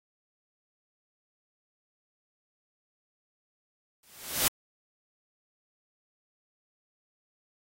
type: noise with exponential growth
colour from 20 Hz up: white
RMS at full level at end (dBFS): -22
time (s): 4.03-4.48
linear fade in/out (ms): 2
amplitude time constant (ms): 96
effects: AAC 48 kbps